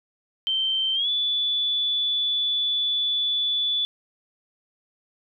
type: tone with pitch glide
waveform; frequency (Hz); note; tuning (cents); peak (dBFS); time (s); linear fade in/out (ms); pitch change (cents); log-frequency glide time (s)
sine; 3118 to 3460; G7 to A7; -10 to -30; -21; 0.47-3.85; 0; +180; 0.94-1.09
effects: none